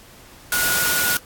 sine tone in noise, 1449 Hz, F#6, 37 cents flat, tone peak -21 dBFS, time 0.52-1.17 s, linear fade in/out 2 ms, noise white, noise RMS -21 dBFS, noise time 0.52-1.17 s, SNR -3 dB, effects pink hiss -46 dBFS RMS until 1.25 s + AAC 64 kbps

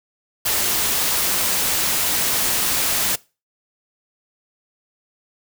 white noise, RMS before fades -20 dBFS, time 0.45-3.16 s, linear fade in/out 10 ms, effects noise-tail reverb RT60 0.3 s tail -22 dB re dry

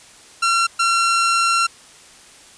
sawtooth tone bursts at uneven times, 1364 Hz, F6, 41 cents flat, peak -11 dBFS, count 2, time 0.42-0.67 / 0.79-1.67 s, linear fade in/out 10 ms, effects white hiss -45 dBFS RMS until 2.57 s + resampled to 22050 Hz

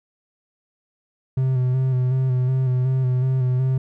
triangle tone with vibrato, 128.8 Hz, C3, 27 cents flat, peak -15 dBFS, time 1.37-3.78 s, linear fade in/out 5 ms, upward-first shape square, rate 2.7 Hz, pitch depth 30 cents each way, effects none

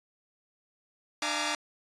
10% pulse tone cluster, 300.7 / 687 / 839 / 933 / 1169 Hz, D4 / F5 / G#5 / A#5 / D6, +41 / -29 / +17 / +1 / -8 cents, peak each -27 dBFS, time 1.22-1.55 s, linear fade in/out 2 ms, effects resampled to 22050 Hz

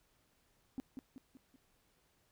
sine tone with echo, 262.1 Hz, C4, 3 cents sharp, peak -35 dBFS, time 0.78-0.8 s, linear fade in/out 0 ms, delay 190 ms, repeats 4, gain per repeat -6 dB, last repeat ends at 1.56 s, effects tanh soft clip ceiling -35 dBFS + pink hiss -74 dBFS RMS until 2.31 s

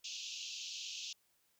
pink band-pass noise, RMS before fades -45 dBFS, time 0.04-1.13 s, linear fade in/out 5 ms, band 2600 to 6900 Hz, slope 96 dB/octave, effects white hiss -75 dBFS RMS until 1.59 s

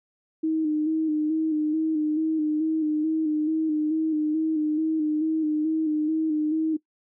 sine tone with vibrato, 311.1 Hz, D#4, in tune, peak -21 dBFS, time 0.43-6.77 s, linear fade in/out 10 ms, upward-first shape square, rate 2.3 Hz, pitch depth 35 cents each way, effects noise-tail reverb RT60 0.1 s tail -20 dB re dry

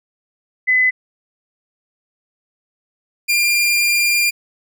sine / sawtooth tone pair in turn, 2016 / 2397 Hz, B6 / D7, +35 / +35 cents, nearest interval minor third, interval 300 cents, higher second, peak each -11 / -10 dBFS, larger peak second, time 0.67-0.91 / 3.28-4.31 s, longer second, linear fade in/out 20 ms, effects none

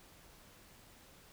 silence, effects pink hiss -60 dBFS RMS until 1.32 s

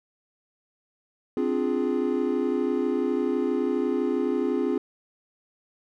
triangle chord, D half-diminished seventh, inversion third, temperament equal, 261.6 / 293.7 / 349.2 / 415.3 Hz, C4 / D4 / F4 / Ab4, 0 / 0 / 0 / 0 cents, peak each -25 / -29 / -26 / -26 dBFS, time 1.37-4.78 s, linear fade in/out 2 ms, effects none

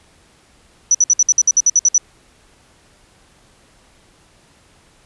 sine tone bursts, 5930 Hz, F#8, 3 cents sharp, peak -8 dBFS, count 12, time 0.91-1.98 s, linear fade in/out 2 ms, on 36 ms, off 58 ms, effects pink hiss -52 dBFS RMS until 5.05 s + resampled to 24000 Hz

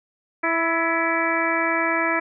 harmonic tone with a mistuned harmonic, 329.6 Hz, E4, in tune, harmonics 1 / 2 / 3 / 4 / 5 / 6 / 7, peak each -27 / -27 / -27 / -27 / -27 / -27 / -27 dBFS, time 0.43-2.2 s, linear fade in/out 10 ms, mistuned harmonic 5, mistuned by +38 cents, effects none

